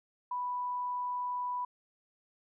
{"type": "tone", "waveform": "sine", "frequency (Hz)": 987.8, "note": "B5", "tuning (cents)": 0, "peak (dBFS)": -32, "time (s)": [0.31, 1.65], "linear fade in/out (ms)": 5, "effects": []}